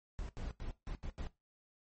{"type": "noise bursts at uneven times", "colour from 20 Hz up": "brown", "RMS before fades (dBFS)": -41, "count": 6, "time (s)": [[0.19, 0.29], [0.37, 0.51], [0.6, 0.71], [0.87, 0.95], [1.03, 1.1], [1.18, 1.27]], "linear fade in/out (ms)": 0, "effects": ["noise-tail reverb RT60 0.2 s tail -17 dB re dry", "MP3 32 kbps"]}